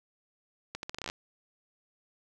accelerating click train, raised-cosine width 0.2 ms, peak -19 dBFS, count 11, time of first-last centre 0.75-1.099 s, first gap 81 ms, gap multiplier 0.79, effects none

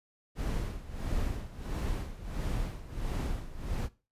brown noise with tremolo, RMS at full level -31 dBFS, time 0.35-3.89 s, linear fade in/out 50 ms, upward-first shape sine, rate 1.5 Hz, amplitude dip 80%, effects noise-tail reverb RT60 0.3 s tail -18 dB re dry + resampled to 32000 Hz

